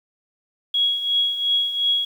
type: tone with tremolo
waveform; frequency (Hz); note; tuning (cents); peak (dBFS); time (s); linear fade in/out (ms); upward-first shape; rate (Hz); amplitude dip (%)
sine; 3322; G#7; 0; -15; 0.74-2.05; 5; triangle; 2.8; 70
effects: 8-bit